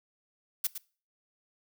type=noise with echo; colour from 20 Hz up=blue; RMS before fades=-28 dBFS; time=0.64-0.67 s; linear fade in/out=5 ms; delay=110 ms; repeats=1; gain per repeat=-10 dB; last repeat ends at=0.78 s; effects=noise-tail reverb RT60 0.4 s tail -22 dB re dry